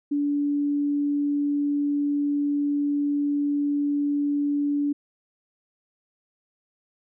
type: tone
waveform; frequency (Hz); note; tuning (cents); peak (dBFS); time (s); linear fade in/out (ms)
sine; 288.5; D4; -31; -21; 0.11-4.93; 10
effects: none